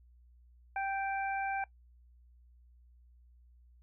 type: harmonic tone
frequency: 783 Hz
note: G5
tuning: 2 cents flat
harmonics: 1 / 2 / 3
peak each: -33 / -39 / -43 dBFS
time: 0.76-1.64 s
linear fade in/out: 2 ms
effects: noise-tail reverb RT60 0.1 s tail -20 dB re dry + added 60 Hz sine -58 dBFS peak until 3.82 s